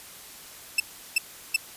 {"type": "tone bursts", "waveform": "sawtooth", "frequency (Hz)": 2648, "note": "E7", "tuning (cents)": 7, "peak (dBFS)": -15, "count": 3, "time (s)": [0.78, 1.563], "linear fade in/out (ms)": 5, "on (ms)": 21, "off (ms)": 360, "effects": ["white hiss -45 dBFS RMS until 1.76 s", "resampled to 32000 Hz"]}